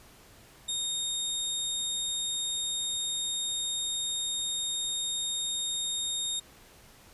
25% pulse tone, 3700 Hz, A#7, 14 cents flat, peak -26 dBFS, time 0.68-6.4 s, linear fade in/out 10 ms, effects pink hiss -55 dBFS RMS until 7.13 s + resampled to 32000 Hz

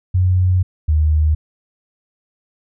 sine tone pair in turn, 91.6 / 77.03 Hz, F#2 / D#2, -17 / -17 cents, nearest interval minor third, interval 300 cents, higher first, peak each -11 dBFS, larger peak neither, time 0.14-0.63 / 0.88-1.35 s, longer first, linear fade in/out 10 ms, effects none

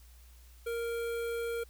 square tone with notch filter, 466.2 Hz, A#4, in tune, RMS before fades -35 dBFS, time 0.66-1.64 s, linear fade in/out 10 ms, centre 5400 Hz, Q 1, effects added 60 Hz sine -53 dBFS peak until 1.69 s + white hiss -63 dBFS RMS until 1.69 s

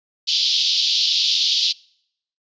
white band-pass noise, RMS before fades -19 dBFS, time 0.27-1.73 s, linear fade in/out 20 ms, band 3100 to 5000 Hz, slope 48 dB/octave, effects noise-tail reverb RT60 0.7 s tail -25 dB re dry + resampled to 16000 Hz

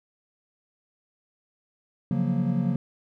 triangle chord, Gb major seventh, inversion second, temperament equal, 138.59 / 174.61 / 185 / 233.1 Hz, Db3 / F3 / Gb3 / Bb3, 0 / 0 / 0 / 0 cents, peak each -26 dBFS, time 2.11-2.76 s, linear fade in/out 2 ms, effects none

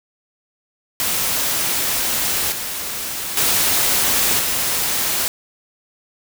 white noise with level steps, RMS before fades -20 / -26 / -17 / -20 dBFS, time 1-5.28 s, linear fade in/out 0 ms, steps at 2.52 / 3.37 / 4.39 s, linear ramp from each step 2 ms, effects none

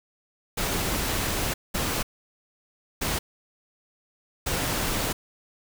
pink noise bursts at uneven times, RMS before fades -27 dBFS, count 4, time 0.57-1.54 / 1.74-2.03 / 3.01-3.19 / 4.46-5.13 s, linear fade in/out 10 ms, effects none

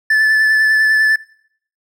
triangle tone with vibrato, 1746 Hz, A6, 14 cents flat, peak -8 dBFS, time 0.1-1.16 s, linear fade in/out 5 ms, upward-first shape sine, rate 10 Hz, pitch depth 17 cents each way, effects noise-tail reverb RT60 0.6 s tail -20 dB re dry

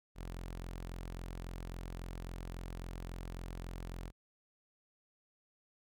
sawtooth tone, 43.65 Hz, F1, in tune, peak -38 dBFS, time 0.15-4.12 s, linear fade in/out 50 ms, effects none

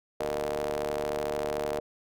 sawtooth ring-modulated tone, 73.42 Hz, D2, in tune, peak -22 dBFS, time 0.2-1.8 s, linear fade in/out 5 ms, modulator 536 Hz, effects none

